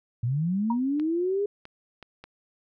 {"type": "linear sweep", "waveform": "sine", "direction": "up", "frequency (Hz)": [111.9, 415.3], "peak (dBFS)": -23, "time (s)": [0.23, 1.46], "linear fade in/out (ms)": 5}
{"type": "tone with exponential decay", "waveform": "sine", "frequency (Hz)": 944, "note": "A#5", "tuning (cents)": 22, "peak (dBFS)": -23, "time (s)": [0.7, 0.8], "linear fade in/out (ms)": 5, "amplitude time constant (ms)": 20}
{"type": "clicks", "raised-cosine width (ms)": 0.3, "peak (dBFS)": -27, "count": 4, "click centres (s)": [0.998, 1.654, 2.027, 2.24]}
{"effects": []}